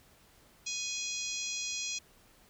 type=harmonic tone; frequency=830.6 Hz; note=G#5; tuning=in tune; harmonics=3 / 4 / 5 / 6 / 7 / 8 / 9; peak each=-41 / -42 / -42 / -45 / -40 / -41 / -47 dBFS; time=0.66-1.99 s; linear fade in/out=10 ms; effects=pink hiss -62 dBFS RMS until 2.49 s